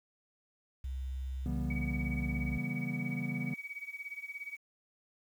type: tone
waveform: sine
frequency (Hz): 65.41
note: C2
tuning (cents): 0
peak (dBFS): -35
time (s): 0.84-2.58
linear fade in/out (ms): 5
type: chord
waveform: triangle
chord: C# half-diminished seventh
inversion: none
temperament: equal with one note detuned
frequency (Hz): 138.59 / 164.81 / 196 / 243.3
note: C#3 / E3 / G3 / B3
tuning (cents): 0 / 0 / 0 / -26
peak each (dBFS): -37 / -38 / -39 / -36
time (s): 1.46-3.54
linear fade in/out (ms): 0
type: tone with tremolo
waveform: sine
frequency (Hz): 2264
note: C#7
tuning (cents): +36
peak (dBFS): -37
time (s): 1.7-4.57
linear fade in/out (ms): 5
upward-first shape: sine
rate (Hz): 17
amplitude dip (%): 85
effects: 10-bit